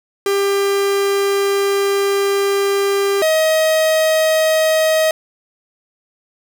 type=tone pair in turn; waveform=45% pulse; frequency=397.5 / 632.6 Hz; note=G4 / D#5; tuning=+24 / +29 cents; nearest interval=minor sixth; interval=805 cents; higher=second; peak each=-14 / -12 dBFS; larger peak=second; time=0.26-3.22 / 3.22-5.11 s; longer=first; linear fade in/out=2 ms; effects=none